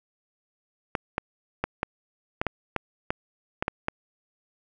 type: clicks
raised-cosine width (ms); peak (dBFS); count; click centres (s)
0.5; -10; 11; 0.952 / 1.181 / 1.64 / 1.831 / 2.415 / 2.467 / 2.763 / 3.105 / 3.625 / 3.681 / 3.884
effects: none